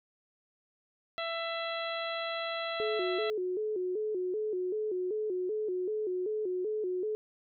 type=harmonic tone; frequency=666 Hz; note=E5; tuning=18 cents sharp; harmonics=1 / 2 / 3 / 4 / 5 / 6; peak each=-36 / -39 / -41 / -43 / -42 / -44 dBFS; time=1.18-3.3 s; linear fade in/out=0 ms
type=tone with vibrato; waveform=sine; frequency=395.9 Hz; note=G4; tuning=17 cents sharp; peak=-30 dBFS; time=2.8-7.15 s; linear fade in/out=0 ms; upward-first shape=square; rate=2.6 Hz; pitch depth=140 cents each way
effects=none